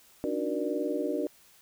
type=tone cluster; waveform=sine; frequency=286.4 / 307.3 / 368.5 / 474.9 / 592 Hz; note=D4 / D#4 / F#4 / A#4 / D5; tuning=-43 / -21 / -7 / +32 / +14 cents; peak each=-34 / -34 / -34 / -34 / -35 dBFS; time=0.24-1.27 s; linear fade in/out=0 ms; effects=white hiss -59 dBFS RMS until 1.61 s